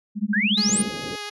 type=tone with tremolo; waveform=sine; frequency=207.7 Hz; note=G#3; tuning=in tune; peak=-17 dBFS; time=0.15-0.9 s; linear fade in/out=50 ms; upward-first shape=sine; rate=14 Hz; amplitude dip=100%
type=exponential sweep; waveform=sine; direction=up; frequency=1538 to 9900 Hz; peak=-20 dBFS; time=0.33-0.82 s; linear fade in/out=5 ms
type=tone with vibrato; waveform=5% pulse; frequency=415.3 Hz; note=G#4; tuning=in tune; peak=-19 dBFS; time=0.57-1.3 s; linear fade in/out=10 ms; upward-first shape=triangle; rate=7.1 Hz; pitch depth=13 cents each way
type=low-pass noise; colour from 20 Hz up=white; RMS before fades=-34 dBFS; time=0.68-1.16 s; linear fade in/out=5 ms; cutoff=520 Hz; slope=48 dB/octave
effects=high-pass 100 Hz 12 dB/octave + resampled to 24000 Hz